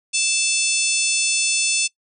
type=harmonic tone; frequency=880 Hz; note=A5; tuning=in tune; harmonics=3 / 4 / 5 / 6 / 7 / 8 / 9 / 10; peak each=-23 / -28 / -28 / -27 / -25 / -28 / -28 / -24 dBFS; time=0.13-1.88 s; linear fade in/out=20 ms; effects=noise-tail reverb RT60 0.1 s tail -22 dB re dry